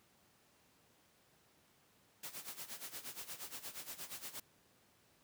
white noise with tremolo, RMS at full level -45 dBFS, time 2.23-4.4 s, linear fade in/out 5 ms, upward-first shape sine, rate 8.5 Hz, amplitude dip 80%, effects pink hiss -70 dBFS RMS until 5.23 s + high-pass 100 Hz 12 dB/octave

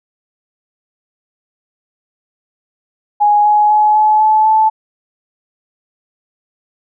sine tone with pitch steps, 831 / 839.2 / 847.5 / 855.8 / 864.3 / 872.8 Hz, G#5 / G#5 / G#5 / A5 / A5 / A5, +1 / +18 / +35 / -48 / -31 / -14 cents, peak -7 dBFS, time 3.2-4.7 s, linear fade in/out 20 ms, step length 250 ms, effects none

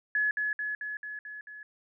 sine tone with echo, 1700 Hz, G#6, 40 cents sharp, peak -24 dBFS, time 0.15-0.31 s, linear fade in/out 2 ms, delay 220 ms, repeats 6, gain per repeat -3 dB, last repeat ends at 1.63 s, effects none

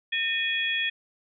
sine tone cluster, 1820 / 2485 / 3337 Hz, A#6 / D#7 / G#7, -42 / -3 / +8 cents, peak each -29 / -28 / -29 dBFS, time 0.12-0.9 s, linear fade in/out 10 ms, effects none

